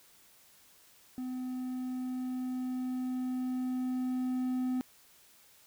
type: tone with level ramp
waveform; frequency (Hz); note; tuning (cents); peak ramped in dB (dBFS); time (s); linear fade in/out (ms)
triangle; 254.2; C4; -50; -33 to -27; 1.18-4.81; 0
effects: white hiss -61 dBFS RMS until 5.66 s